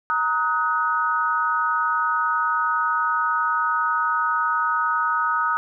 sine chord, D# minor, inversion second, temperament equal with one note detuned, 932.3 / 1261.9 / 1480 Hz, A#5 / D#6 / F#6, 0 / +24 / 0 cents, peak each -26 / -21 / -25 dBFS, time 0.1-5.57 s, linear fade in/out 0 ms, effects none

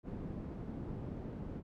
white low-pass noise, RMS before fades -43 dBFS, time 0.03-1.63 s, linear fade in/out 50 ms, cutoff 260 Hz, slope 12 dB/octave, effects none

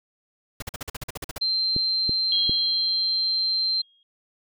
pink noise bursts, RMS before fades -32 dBFS, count 12, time 0.6-1.382 s, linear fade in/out 5 ms, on 23 ms, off 46 ms
sine tone, 4136 Hz, C8, 21 cents flat, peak -21 dBFS, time 1.41-3.82 s, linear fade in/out 10 ms
clicks, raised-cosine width 3 ms, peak -16 dBFS, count 3, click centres 1.764 / 2.094 / 2.495 s
sine tone with exponential decay, 3262 Hz, G#7, 32 cents flat, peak -21 dBFS, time 2.32-4.03 s, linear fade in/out 1 ms, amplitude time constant 370 ms
effects none

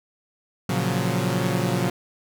sawtooth chord, Gb major seventh, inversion first, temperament equal, 116.54 / 138.59 / 174.61 / 185 Hz, Bb2 / Db3 / F3 / Gb3, 0 / 0 / 0 / 0 cents, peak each -23 dBFS, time 0.69-1.9 s, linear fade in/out 5 ms, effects none

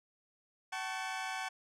20% pulse chord, F# minor, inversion none, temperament equal with one note detuned, 759 / 880 / 1108.7 Hz, F#5 / A5 / C#6, +44 / 0 / 0 cents, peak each -34 / -38 / -39 dBFS, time 0.72-1.49 s, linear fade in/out 10 ms, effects low-pass 8000 Hz 12 dB/octave

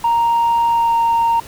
sine tone with pitch glide, 932 to 925 Hz, A#5 to A#5, -1 to -14 cents, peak -10 dBFS, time 0.04-1.4 s, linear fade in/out 5 ms, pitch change -13 cents, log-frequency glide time 0.68-0.96 s, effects tanh soft clip ceiling -10 dBFS + pink hiss -38 dBFS RMS until 1.47 s

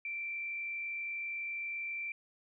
sine tone with frequency modulation, 2349 Hz, D7, in tune, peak -36 dBFS, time 0.05-2.12 s, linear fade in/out 2 ms, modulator 52.3 Hz, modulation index 0.6, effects none

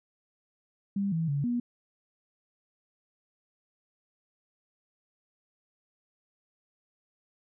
sine tone with pitch steps, 198.9 / 163.3 / 142.1 / 241.2 Hz, G3 / E3 / C#3 / B3, +25 / -16 / +43 / -41 cents, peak -26 dBFS, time 0.96-1.6 s, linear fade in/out 5 ms, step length 160 ms, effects none

